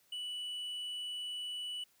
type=tone with hard clipping; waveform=triangle; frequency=2960 Hz; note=F#7; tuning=in tune; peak=-39 dBFS; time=0.12-1.84 s; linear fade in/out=5 ms; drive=6 dB; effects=white hiss -70 dBFS RMS until 2 s